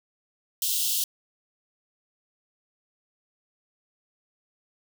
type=high-pass noise; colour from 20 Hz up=white; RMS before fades=-26 dBFS; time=0.62-1.04 s; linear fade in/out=2 ms; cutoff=2800 Hz; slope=96 dB/octave; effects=none